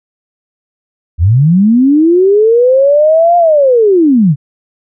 sine linear two-way sweep, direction up then down, 73.42 to 705 to 129 Hz, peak -4 dBFS, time 1.18-4.36 s, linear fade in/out 50 ms, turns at 3.37 s, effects none

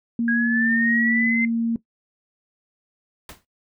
sine tone with pitch glide, 233.1 to 230.3 Hz, A#3 to A#3, 0 to -21 cents, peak -19 dBFS, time 0.19-1.76 s, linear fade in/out 2 ms, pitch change -21 cents, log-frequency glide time 0.38-0.85 s
sine linear sweep, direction up, 1635 to 2085 Hz, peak -20 dBFS, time 0.28-1.45 s, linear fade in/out 2 ms
pink noise with exponential decay, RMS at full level -35 dBFS, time 3.29-3.45 s, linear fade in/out 2 ms, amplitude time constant 33 ms
effects noise-tail reverb RT60 0.1 s tail -17 dB re dry

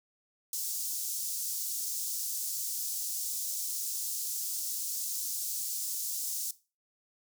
pink high-pass noise, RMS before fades -35 dBFS, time 0.53-6.51 s, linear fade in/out 2 ms, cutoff 5700 Hz, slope 24 dB/octave, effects noise-tail reverb RT60 0.3 s tail -17 dB re dry

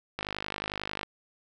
click train, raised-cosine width 0.3 ms, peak -16 dBFS, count 44, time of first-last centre 0.19-1.031 s, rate 51.1 Hz, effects none

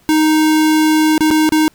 square tone with dropouts, 311.1 Hz, D#4, in tune, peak -10 dBFS, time 0.09-1.68 s, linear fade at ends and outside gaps 0 ms, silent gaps 1.179-1.207 / 1.305-1.311 / 1.491-1.522 s, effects pink hiss -52 dBFS RMS until 1.74 s

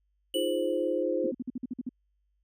square tone with exponential decay, 2960 Hz, F#7, in tune, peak -31 dBFS, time 0.34-1.03 s, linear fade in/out 2 ms, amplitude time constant 150 ms
sine chord, F minor seventh, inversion third, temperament equal, 311.1 / 349.2 / 415.3 / 523.3 Hz, Eb4 / F4 / Ab4 / C5, 0 / 0 / 0 / 0 cents, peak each -33 / -31 / -35 / -29 dBFS, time 0.34-1.32 s, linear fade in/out 20 ms
sine tone bursts, 250 Hz, B3, 21 cents sharp, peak -30 dBFS, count 9, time 1.24-1.892 s, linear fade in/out 5 ms, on 28 ms, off 50 ms
effects added 50 Hz sine -70 dBFS peak until 2.43 s

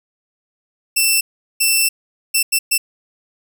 10% pulse tone bursts at uneven times, 2677 Hz, E7, 26 cents sharp, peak -4 dBFS, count 5, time 0.96-1.21 / 1.6-1.89 / 2.34-2.43 / 2.52-2.59 / 2.71-2.78 s, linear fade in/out 10 ms, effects none

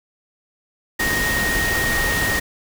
sine tone in noise, 1864.7 Hz, A#6, in tune, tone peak -20 dBFS, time 0.99-2.4 s, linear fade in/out 10 ms, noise pink, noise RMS -23 dBFS, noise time 0.99-2.4 s, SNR 0 dB, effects none

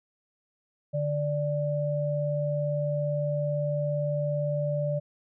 sine tone pair together, 147.05 / 587.3 Hz, D3 / D5, +3 / 0 cents, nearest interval 2 octaves, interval 2397 cents, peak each -28 dBFS, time 0.93-5 s, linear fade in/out 20 ms, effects none

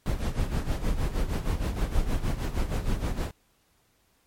brown noise with tremolo, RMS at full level -24 dBFS, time 0.06-3.31 s, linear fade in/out 0 ms, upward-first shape sine, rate 6.4 Hz, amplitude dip 70%, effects pink hiss -67 dBFS RMS until 4.26 s + MP3 64 kbps

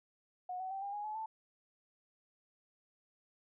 sine tone with pitch steps, 729 / 752.5 / 776.8 / 801.9 / 827.8 / 854.5 / 882.1 Hz, F#5 / F#5 / G5 / G5 / G#5 / G#5 / A5, -26 / +29 / -16 / +39 / -6 / +49 / +4 cents, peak -38 dBFS, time 0.49-1.26 s, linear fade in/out 5 ms, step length 110 ms, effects none

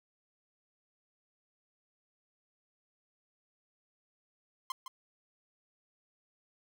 45% pulse tone with echo, 1046.5 Hz, C6, in tune, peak -34 dBFS, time 4.7-4.72 s, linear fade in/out 2 ms, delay 160 ms, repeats 1, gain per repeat -8 dB, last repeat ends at 4.88 s, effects none

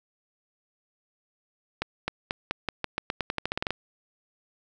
accelerating click train, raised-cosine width 0.3 ms, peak -11 dBFS, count 17, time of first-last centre 1.82-3.706 s, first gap 260 ms, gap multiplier 0.88, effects none

